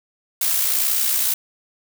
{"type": "noise with amplitude modulation", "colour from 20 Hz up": "blue", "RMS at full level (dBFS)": -18, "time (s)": [0.41, 1.34], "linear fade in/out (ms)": 5, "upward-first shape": "sine", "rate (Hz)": 61.7, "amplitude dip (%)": 40, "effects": []}